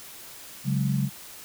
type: chord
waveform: sine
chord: C# suspended fourth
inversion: none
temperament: equal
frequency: 138.59 / 185 / 207.7 Hz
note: C#3 / F#3 / G#3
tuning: 0 / 0 / 0 cents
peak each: -24 / -29 / -29 dBFS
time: 0.64-1.1 s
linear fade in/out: 50 ms
effects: white hiss -44 dBFS RMS until 1.44 s